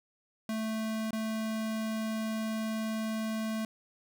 square tone with dropouts, 220.1 Hz, A3, 1 cent sharp, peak -32 dBFS, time 0.49-3.65 s, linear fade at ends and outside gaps 2 ms, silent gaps 1.108-1.13 s, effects none

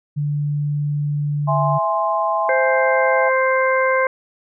sine tone, 146.5 Hz, D3, 4 cents flat, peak -18 dBFS, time 0.16-1.79 s, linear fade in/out 20 ms
sine chord, E augmented, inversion none, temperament equal, 659.3 / 830.6 / 1046.5 Hz, E5 / G#5 / B#5, 0 / 0 / 0 cents, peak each -21 / -22 / -20 dBFS, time 1.47-3.3 s, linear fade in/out 20 ms
harmonic tone, 523.3 Hz, C5, in tune, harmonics 1 / 2 / 3 / 4, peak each -17 / -20 / -22 / -23 dBFS, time 2.49-4.07 s, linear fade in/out 2 ms
effects none

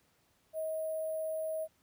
sine tone with sample-and-hold, 633 Hz, D#5, 30 cents sharp, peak -33 dBFS, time 0.53-1.68 s, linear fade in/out 50 ms, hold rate 11025 Hz, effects pink hiss -71 dBFS RMS until 1.82 s + high-pass 60 Hz 12 dB/octave

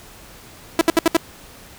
sawtooth tone bursts, 330 Hz, E4, 2 cents sharp, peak -7 dBFS, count 5, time 0.79-1.168 s, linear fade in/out 2 ms, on 22 ms, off 67 ms, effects pink hiss -43 dBFS RMS until 1.78 s

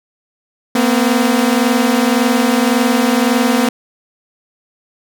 sawtooth tone pair together, 232.8 / 254.6 Hz, A#3 / C4, -2 / -47 cents, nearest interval major second, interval 155 cents, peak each -10 dBFS, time 0.75-3.69 s, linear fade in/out 5 ms, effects none

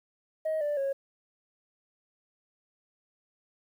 sine tone with pitch steps, 630 / 587.8 / 548.4 Hz, D#5 / D5 / C#5, +21 / +1 / -19 cents, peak -25 dBFS, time 0.45-0.93 s, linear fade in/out 10 ms, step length 160 ms, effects tanh soft clip ceiling -25 dBFS + 10-bit

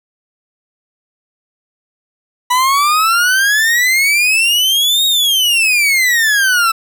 40% pulse exponential two-way sweep, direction up then down, 978 to 3787 to 1314 Hz, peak -9 dBFS, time 2.5-6.72 s, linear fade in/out 10 ms, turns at 5.06 s, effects none

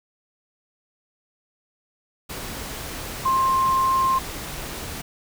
sine tone in noise, 1056 Hz, C6, 16 cents sharp, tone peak -17 dBFS, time 3.25-4.19 s, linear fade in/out 10 ms, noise pink, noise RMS -33 dBFS, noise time 2.29-5.02 s, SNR +13 dB, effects none

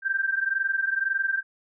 sine tone pair together, 1568 / 1589.9 Hz, G6 / G6, 0 / +24 cents, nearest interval unison, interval 24 cents, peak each -25 / -27 dBFS, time 0.02-1.43 s, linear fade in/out 50 ms, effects none

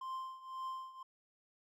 triangle tone with tremolo, 1046.5 Hz, C6, in tune, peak -36 dBFS, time 0.01-1.03 s, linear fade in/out 5 ms, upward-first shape triangle, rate 1.9 Hz, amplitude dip 85%, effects none

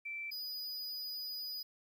sine / square tone pair in turn, 2334 / 4946 Hz, D7 / D#8, -11 / -11 cents, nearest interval octave + minor second, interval 1300 cents, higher second, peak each -39 / -40 dBFS, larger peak first, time 0.05-0.31 / 0.31-1.63 s, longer second, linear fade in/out 10 ms, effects 12-bit

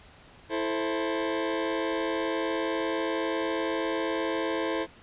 sawtooth chord, A minor, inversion second, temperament just, 330 / 440 / 528 Hz, E4 / A4 / C5, +2 / 0 / +16 cents, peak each -26 / -28 / -28 dBFS, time 0.49-4.87 s, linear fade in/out 50 ms, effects pink hiss -53 dBFS RMS until 5.02 s + resampled to 8000 Hz

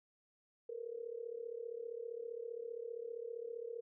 sine tone with amplitude modulation, 466.4 Hz, A#4, 1 cent sharp, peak -38 dBFS, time 0.69-3.81 s, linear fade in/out 5 ms, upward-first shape sine, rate 35.2 Hz, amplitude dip 85%, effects none

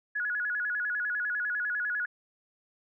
sine tone with vibrato, 1568 Hz, G6, in tune, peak -28 dBFS, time 0.15-2.06 s, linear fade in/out 10 ms, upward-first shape square, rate 10 Hz, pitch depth 130 cents each way, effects none

